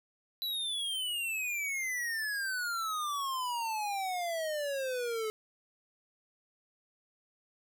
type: exponential sweep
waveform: square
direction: down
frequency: 3987 to 428.7 Hz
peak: -33 dBFS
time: 0.42-5.3 s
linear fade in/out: 0 ms
effects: none